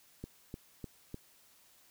click train, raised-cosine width 3 ms, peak -28 dBFS, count 4, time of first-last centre 0.24-1.144 s, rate 3.32 Hz, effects white hiss -64 dBFS RMS until 1.9 s

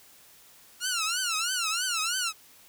10% pulse tone with vibrato, 1390 Hz, F6, 9 cents flat, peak -18 dBFS, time 0.8-2.33 s, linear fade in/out 50 ms, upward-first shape triangle, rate 3.1 Hz, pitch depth 190 cents each way, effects white hiss -55 dBFS RMS until 2.68 s

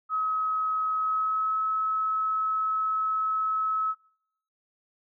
sine tone with pitch glide, 1277 to 1291.8 Hz, D#6 to E6, +45 to -35 cents, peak -24 dBFS, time 0.09-3.95 s, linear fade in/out 50 ms, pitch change +20 cents, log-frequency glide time 0.95-1.61 s, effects noise-tail reverb RT60 0.7 s tail -22 dB re dry

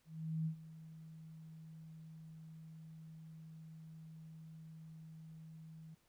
sine tone with ADSR envelope, 159.6 Hz, D#3, 44 cents sharp, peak -34 dBFS, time 0.05-5.95 s, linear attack 410 ms, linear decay 92 ms, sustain -17 dB, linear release 10 ms, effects pink hiss -75 dBFS RMS until 6.08 s

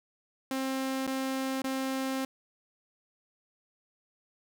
sawtooth tone with dropouts, 265.3 Hz, C4, 24 cents sharp, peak -26 dBFS, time 0.51-2.25 s, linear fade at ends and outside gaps 2 ms, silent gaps 1.067-1.074 / 1.62-1.642 s, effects none

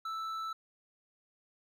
sine tone with hard clipping, 1318.5 Hz, E6, in tune, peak -37 dBFS, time 0.05-0.53 s, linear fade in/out 5 ms, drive 6 dB, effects none

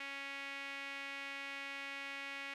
sawtooth tone with band-pass filter, 277.2 Hz, C#4, in tune, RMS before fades -45 dBFS, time 0-2.54 s, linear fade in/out 5 ms, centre 2300 Hz, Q 2.9, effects none

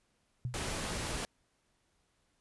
sine tone with exponential decay, 123.47 Hz, B2, in tune, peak -30 dBFS, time 0.45-0.68 s, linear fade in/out 0 ms, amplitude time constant 49 ms
pink noise, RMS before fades -37 dBFS, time 0.54-1.25 s, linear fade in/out 0 ms
effects pink hiss -75 dBFS RMS until 2.4 s + resampled to 24000 Hz

